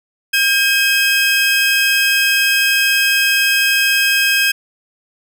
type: tone pair together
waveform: 30% pulse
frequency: 1606 / 2547 Hz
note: G6 / D#7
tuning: +41 / +40 cents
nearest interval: minor sixth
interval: 799 cents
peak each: -12 dBFS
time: 0.33-4.52 s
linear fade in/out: 10 ms
effects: none